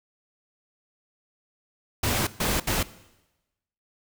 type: noise bursts at uneven times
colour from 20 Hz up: pink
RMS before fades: -25 dBFS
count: 3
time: 2.03-2.27 / 2.4-2.6 / 2.67-2.83 s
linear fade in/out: 5 ms
effects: noise-tail reverb RT60 1.0 s tail -18 dB re dry